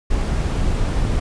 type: noise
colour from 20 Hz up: brown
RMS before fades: -19 dBFS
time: 0.1-1.2 s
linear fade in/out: 10 ms
effects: resampled to 22050 Hz